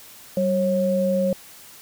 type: tone pair together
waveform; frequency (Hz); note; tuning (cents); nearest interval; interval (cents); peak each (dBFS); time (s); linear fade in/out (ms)
sine; 191.8 / 544; G3 / C#5; -37 / -33; octave + tritone; 1804; -22 / -20; 0.37-1.33; 2
effects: white hiss -45 dBFS RMS until 1.81 s